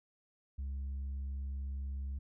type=tone with tanh clipping; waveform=sine; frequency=68.1 Hz; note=C#2; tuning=30 cents flat; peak=-37 dBFS; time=0.58-2.19 s; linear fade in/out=10 ms; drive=2 dB; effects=none